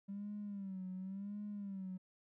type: tone with vibrato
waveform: triangle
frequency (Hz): 196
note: G3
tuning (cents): 0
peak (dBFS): -38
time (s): 0.08-1.98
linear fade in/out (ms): 20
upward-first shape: sine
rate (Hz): 0.92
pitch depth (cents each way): 100
effects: tanh soft clip ceiling -39 dBFS